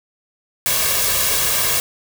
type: noise with comb filter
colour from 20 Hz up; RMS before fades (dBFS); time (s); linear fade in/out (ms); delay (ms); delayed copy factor
white; -18; 0.66-1.8; 0; 1.8; +0.6
effects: none